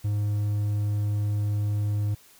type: tone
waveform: triangle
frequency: 103.83 Hz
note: G#2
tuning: in tune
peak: -21 dBFS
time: 0.04-2.15 s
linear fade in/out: 10 ms
effects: white hiss -55 dBFS RMS until 2.39 s